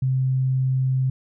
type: tone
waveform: sine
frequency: 130.81 Hz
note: C3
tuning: in tune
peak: -18 dBFS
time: 0.02-1.1 s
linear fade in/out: 5 ms
effects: none